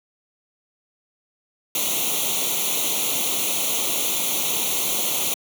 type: noise with comb filter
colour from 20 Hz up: white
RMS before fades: -23 dBFS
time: 1.75-5.34 s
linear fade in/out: 2 ms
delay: 0.3 ms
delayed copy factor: +0.9
effects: high-pass 200 Hz 12 dB/octave